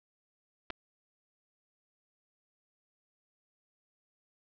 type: clicks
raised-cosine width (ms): 0.3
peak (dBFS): -22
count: 2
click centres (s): 0.702 / 0.705
effects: low-pass 5000 Hz 12 dB/octave